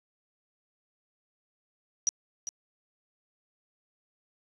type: tone with echo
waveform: sine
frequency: 5820 Hz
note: F#8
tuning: 29 cents flat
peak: -22 dBFS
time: 2.07-2.09 s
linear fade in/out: 0 ms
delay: 400 ms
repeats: 1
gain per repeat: -11 dB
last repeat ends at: 2.49 s
effects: resampled to 24000 Hz + 9-bit